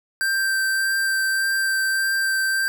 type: tone with vibrato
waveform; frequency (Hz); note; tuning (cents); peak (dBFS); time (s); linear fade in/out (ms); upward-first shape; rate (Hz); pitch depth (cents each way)
square; 1568; G6; 0; -20; 0.21-2.68; 0; sine; 1.7; 10
effects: none